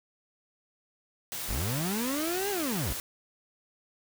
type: noise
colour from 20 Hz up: white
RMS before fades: -36 dBFS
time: 1.32-3 s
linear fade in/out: 0 ms
type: linear two-way sweep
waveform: 35% pulse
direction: up then down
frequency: 35.48 to 415.3 to 35.48 Hz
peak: -28 dBFS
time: 1.48-2.94 s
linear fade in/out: 20 ms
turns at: 2.5 s
effects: none